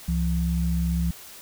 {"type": "tone pair together", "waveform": "sine", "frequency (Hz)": [67.61, 170], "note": ["C#2", "F3"], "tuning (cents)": [-43, -46], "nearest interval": "octave + major third", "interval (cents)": 1597, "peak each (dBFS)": -24, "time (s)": [0.08, 1.11], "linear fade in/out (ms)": 5, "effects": ["white hiss -44 dBFS RMS until 1.41 s"]}